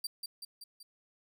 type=tone with echo; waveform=sawtooth; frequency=4699 Hz; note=D8; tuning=in tune; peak=-31 dBFS; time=0.04-0.07 s; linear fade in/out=5 ms; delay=190 ms; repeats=4; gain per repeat=-4 dB; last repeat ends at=0.83 s; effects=none